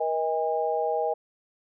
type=tone cluster; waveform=sine; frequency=477.7 / 633 / 811 Hz; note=A#4 / D#5 / G#5; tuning=+42 / +30 / -41 cents; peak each=-28 dBFS; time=0-1.14 s; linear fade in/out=10 ms; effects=none